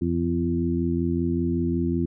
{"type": "harmonic tone with a mistuned harmonic", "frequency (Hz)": 85.3, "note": "F2", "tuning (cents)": -40, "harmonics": [1, 2, 3, 4], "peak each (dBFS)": [-28, -27, -26, -27], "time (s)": [0.01, 2.06], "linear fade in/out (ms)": 10, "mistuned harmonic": 1, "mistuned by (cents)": 19, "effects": []}